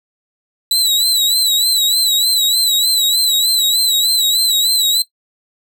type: tone with vibrato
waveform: sawtooth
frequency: 3951 Hz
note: B7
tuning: in tune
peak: -9 dBFS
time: 0.71-5.02 s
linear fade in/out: 2 ms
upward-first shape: sine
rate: 3.3 Hz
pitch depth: 76 cents each way
effects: noise-tail reverb RT60 0.1 s tail -17 dB re dry